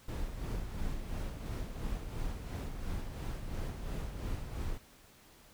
brown noise with tremolo, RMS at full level -36 dBFS, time 0.08-4.78 s, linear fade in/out 5 ms, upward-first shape sine, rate 2.9 Hz, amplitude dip 50%, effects pink hiss -60 dBFS RMS until 5.53 s

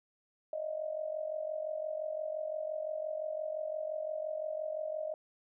sine tone with amplitude modulation, 622.3 Hz, D#5, in tune, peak -31 dBFS, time 0.53-5.14 s, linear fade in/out 2 ms, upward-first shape sine, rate 45.8 Hz, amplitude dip 75%, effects none

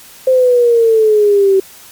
sine exponential sweep, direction down, 523.3 to 381.4 Hz, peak -6 dBFS, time 0.27-1.6 s, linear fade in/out 5 ms, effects white hiss -38 dBFS RMS until 1.91 s + MP3 96 kbps

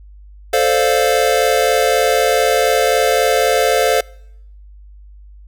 square chord, D minor seventh, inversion second, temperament equal, 440 / 523.3 / 587.3 / 698.5 Hz, A4 / C5 / D5 / F5, 0 / 0 / 0 / 0 cents, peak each -18 / -17 / -21 / -18 dBFS, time 0.53-4.01 s, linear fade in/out 5 ms, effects noise-tail reverb RT60 0.8 s tail -26 dB re dry + added 50 Hz sine -37 dBFS peak until 5.47 s

